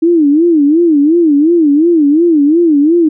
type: tone with vibrato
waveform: sine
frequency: 313.6 Hz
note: D#4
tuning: 14 cents sharp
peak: -5 dBFS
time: 0.02-3.09 s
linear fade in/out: 10 ms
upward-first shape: sine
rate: 2.8 Hz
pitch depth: 180 cents each way
effects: none